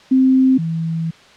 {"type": "tone pair in turn", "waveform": "sine", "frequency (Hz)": [261.6, 163.56], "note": ["C4", "E3"], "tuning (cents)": [0, -13], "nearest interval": "minor sixth", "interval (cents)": 813, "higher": "first", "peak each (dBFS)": [-9, -18], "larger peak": "first", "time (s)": [[0.11, 0.58], [0.58, 1.11]], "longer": "second", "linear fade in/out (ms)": 10, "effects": ["white hiss -45 dBFS RMS until 1.36 s", "low-pass 4000 Hz 12 dB/octave"]}